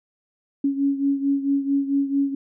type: beating tone pair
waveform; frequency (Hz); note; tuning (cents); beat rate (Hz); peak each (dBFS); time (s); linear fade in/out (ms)
sine; 277.2 / 281.7; C#4 / C#4; 0 / +28; 4.5; -20 / -25; 0.64-2.35; 5
effects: none